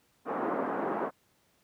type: band-pass noise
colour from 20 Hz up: pink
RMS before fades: -32 dBFS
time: 0.25-1.11 s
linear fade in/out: 50 ms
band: 240 to 1300 Hz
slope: 24 dB/octave
effects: pink hiss -69 dBFS RMS until 1.63 s + high-pass 80 Hz 12 dB/octave